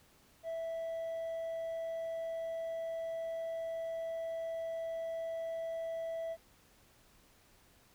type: tone with hard clipping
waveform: sine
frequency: 658 Hz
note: E5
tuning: 3 cents flat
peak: -37 dBFS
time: 0.43-6.37 s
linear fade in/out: 50 ms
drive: 2 dB
effects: pink hiss -65 dBFS RMS until 7.94 s